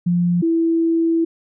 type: tone pair in turn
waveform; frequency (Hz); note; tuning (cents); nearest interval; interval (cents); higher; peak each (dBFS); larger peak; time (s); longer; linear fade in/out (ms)
sine; 174.9 / 330.2; F3 / E4; +3 / +3; major seventh; 1100; second; -14; neither; 0.06-0.42 / 0.42-1.25; second; 10
effects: none